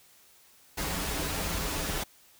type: noise with comb filter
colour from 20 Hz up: pink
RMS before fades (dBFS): -32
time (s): 0.77-2.04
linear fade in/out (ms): 10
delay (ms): 8.4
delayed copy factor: -0.65
effects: white hiss -59 dBFS RMS until 2.39 s